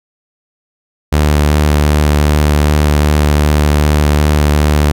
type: tone with vibrato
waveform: sawtooth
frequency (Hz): 74.5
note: D2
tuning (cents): +25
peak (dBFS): -4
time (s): 1.12-4.92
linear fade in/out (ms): 10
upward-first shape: triangle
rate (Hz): 2.6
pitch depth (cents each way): 17
effects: none